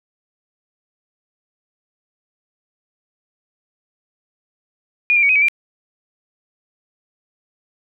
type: tone with pitch steps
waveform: sine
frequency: 2440 / 2378 / 2251 / 2518 / 2284 / 2369 Hz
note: D#7 / D7 / C#7 / D#7 / D7 / D7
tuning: -34 / +21 / +26 / +20 / -49 / +14 cents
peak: -11 dBFS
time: 5.1-5.484 s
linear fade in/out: 0 ms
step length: 64 ms
effects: none